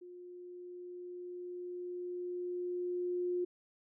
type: tone with level ramp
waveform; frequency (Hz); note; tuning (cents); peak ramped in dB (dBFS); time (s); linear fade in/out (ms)
sine; 356.5; F4; +36; -48 to -31; 0.01-3.45; 10
effects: none